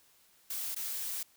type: noise with dropouts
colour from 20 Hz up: blue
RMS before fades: -37 dBFS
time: 0.5-1.23 s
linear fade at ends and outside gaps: 5 ms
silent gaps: 0.747-0.762 s
effects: white hiss -65 dBFS RMS until 1.36 s